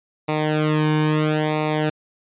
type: tone with flanger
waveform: sawtooth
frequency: 153.5 Hz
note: D#3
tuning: 23 cents flat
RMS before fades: -20 dBFS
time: 0.28-1.9 s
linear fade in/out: 10 ms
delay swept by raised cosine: 0.63 to 1.54 ms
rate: 0.75 Hz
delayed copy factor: -0.95
effects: resampled to 8000 Hz